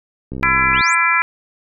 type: click train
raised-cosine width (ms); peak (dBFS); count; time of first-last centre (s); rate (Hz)
3; -15; 33; 0.32-0.809; 65.5
type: harmonic tone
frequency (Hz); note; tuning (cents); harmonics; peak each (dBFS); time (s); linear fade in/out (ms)
336.6; E4; +36; 3 / 4 / 5 / 6 / 7; -20 / -18 / -20 / -20 / -17; 0.43-1.22; 0
type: exponential sweep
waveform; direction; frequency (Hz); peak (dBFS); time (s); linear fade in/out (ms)
sine; up; 2291 to 8870; -24; 0.72-0.95; 5
effects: none